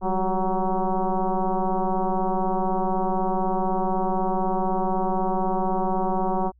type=tone with frequency modulation; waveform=sine; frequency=370 Hz; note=F#4; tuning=in tune; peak=-20 dBFS; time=0.01-6.52 s; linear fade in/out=50 ms; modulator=189 Hz; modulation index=3.3; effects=added 61 Hz sine -55 dBFS peak until 6.59 s